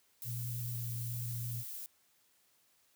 violet noise, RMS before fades -44 dBFS, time 0.22-1.86 s, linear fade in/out 0 ms
sine tone with pitch glide, 120 to 118.83 Hz, B2 to A#2, -49 to +34 cents, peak -37 dBFS, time 0.24-1.64 s, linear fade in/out 50 ms, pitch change -17 cents, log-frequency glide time 0.57-0.81 s
effects white hiss -71 dBFS RMS until 2.95 s + high-pass 60 Hz 12 dB/octave

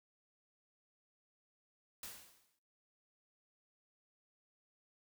white noise with exponential decay, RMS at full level -45 dBFS, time 2.03-2.59 s, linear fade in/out 2 ms, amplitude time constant 120 ms, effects noise-tail reverb RT60 0.4 s tail -19 dB re dry

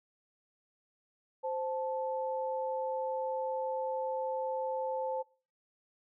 sine tone pair together, 522 / 874.8 Hz, C5 / A5, -4 / -10 cents, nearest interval major sixth, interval 894 cents, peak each -34 / -36 dBFS, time 1.43-5.23 s, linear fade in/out 20 ms, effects noise-tail reverb RT60 0.4 s tail -24 dB re dry

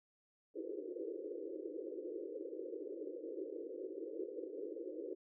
pink band-pass noise, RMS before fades -45 dBFS, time 0.54-5.15 s, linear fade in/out 20 ms, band 310 to 520 Hz, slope 96 dB/octave, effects none

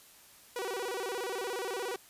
sawtooth tone with vibrato, 430.6 Hz, A4, 37 cents flat, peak -30 dBFS, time 0.56-1.96 s, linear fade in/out 2 ms, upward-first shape square, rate 17 Hz, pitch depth 210 cents each way, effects white hiss -57 dBFS RMS until 2.09 s + resampled to 32000 Hz

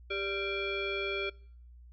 sine tone with frequency modulation, 1377 Hz, F6, 25 cents flat, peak -31 dBFS, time 0.1-1.3 s, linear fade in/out 10 ms, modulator 981 Hz, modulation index 1.8, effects noise-tail reverb RT60 0.6 s tail -25 dB re dry + added 60 Hz sine -50 dBFS peak until 1.92 s

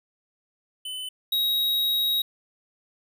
square tone pair in turn, 3021 / 3806 Hz, F#7 / A#7, +35 / +35 cents, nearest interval major third, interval 400 cents, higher second, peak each -32 / -22 dBFS, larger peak second, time 0.85-1.09 / 1.32-2.22 s, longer second, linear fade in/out 5 ms, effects none

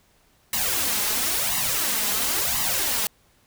white noise with flanger, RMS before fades -24 dBFS, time 0.53-3.07 s, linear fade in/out 2 ms, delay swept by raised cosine 1 to 4.9 ms, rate 0.97 Hz, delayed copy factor +0.75, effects pink hiss -61 dBFS RMS until 3.46 s

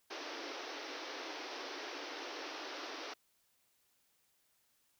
pink band-pass noise, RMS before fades -45 dBFS, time 0.1-3.14 s, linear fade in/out 10 ms, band 280 to 5900 Hz, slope 96 dB/octave, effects white hiss -75 dBFS RMS until 4.99 s

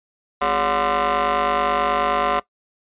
20% pulse ring-modulated tone, 155.7 Hz, D#3, 2 cents sharp, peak -10 dBFS, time 0.41-2.4 s, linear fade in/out 10 ms, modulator 881 Hz, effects noise-tail reverb RT60 0.1 s tail -19 dB re dry + resampled to 8000 Hz

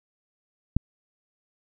click, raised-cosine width 5 ms, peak -8 dBFS, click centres 0.766 s, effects none

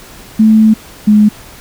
sine tone pair in turn, 218.5 / 210.8 Hz, A3 / G#3, -12 / +26 cents, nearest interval minor second, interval 62 cents, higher first, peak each -3 dBFS, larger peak neither, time 0.39-0.74 / 1.07-1.29 s, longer first, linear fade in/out 10 ms, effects pink hiss -35 dBFS RMS until 1.6 s

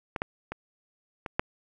clicks, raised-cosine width 0.5 ms, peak -16 / -13 / -19 / -19 / -8 dBFS, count 5, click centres 0.162 / 0.219 / 0.52 / 1.262 / 1.395 s, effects none

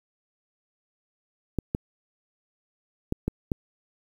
clicks, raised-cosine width 3 ms, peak -12 dBFS, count 5, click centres 1.587 / 1.749 / 3.124 / 3.28 / 3.518 s, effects 8-bit

